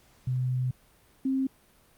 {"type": "tone pair in turn", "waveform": "sine", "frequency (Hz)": [127.2, 265.9], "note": ["C3", "C4"], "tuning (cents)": [-48, 28], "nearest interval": "octave + minor second", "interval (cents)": 1276, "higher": "second", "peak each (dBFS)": [-25, -24], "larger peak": "second", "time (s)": [[0.27, 0.71], [1.25, 1.47]], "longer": "first", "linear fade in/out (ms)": 5, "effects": ["pink hiss -61 dBFS RMS until 1.97 s", "Opus 48 kbps"]}